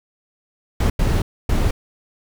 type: noise bursts at uneven times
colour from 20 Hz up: brown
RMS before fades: -17 dBFS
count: 3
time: 0.8-0.9 / 0.99-1.22 / 1.49-1.71 s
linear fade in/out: 5 ms
effects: none